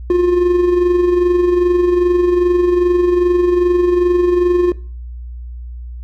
triangle tone with amplitude modulation, 354.5 Hz, F4, 26 cents sharp, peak -6 dBFS, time 0.1-4.72 s, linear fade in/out 2 ms, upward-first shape sine, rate 22.5 Hz, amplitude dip 45%, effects noise-tail reverb RT60 0.4 s tail -20 dB re dry + added 60 Hz sine -26 dBFS peak until 6.03 s

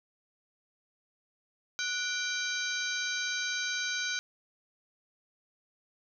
harmonic tone with a mistuned harmonic, 784 Hz, G5, in tune, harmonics 2 / 3 / 4 / 5 / 6 / 7 / 8, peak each -34 / -39 / -42 / -37 / -42 / -45 / -39 dBFS, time 1.79-4.19 s, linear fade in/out 0 ms, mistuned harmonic 2, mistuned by -110 cents, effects none

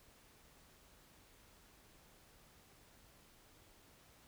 silence, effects pink hiss -65 dBFS RMS until 4.27 s

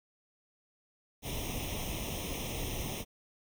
pink noise with comb filter, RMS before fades -37 dBFS, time 1.22-3.05 s, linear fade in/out 50 ms, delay 0.33 ms, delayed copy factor +0.9, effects none

